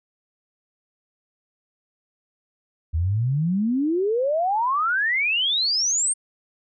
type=exponential sweep; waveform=sine; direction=up; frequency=76.2 to 8870 Hz; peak=-19 dBFS; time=2.93-6.14 s; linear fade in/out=20 ms; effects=none